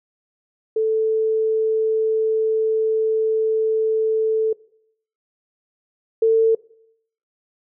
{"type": "tone pair in turn", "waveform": "sine", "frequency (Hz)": [440, 448.2], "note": ["A4", "A4"], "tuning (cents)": [0, 32], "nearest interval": "unison", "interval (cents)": 32, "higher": "second", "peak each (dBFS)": [-16, -12], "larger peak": "second", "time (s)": [[0.76, 4.53], [6.22, 6.55]], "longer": "first", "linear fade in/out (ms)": 5, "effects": ["noise-tail reverb RT60 0.7 s tail -22 dB re dry"]}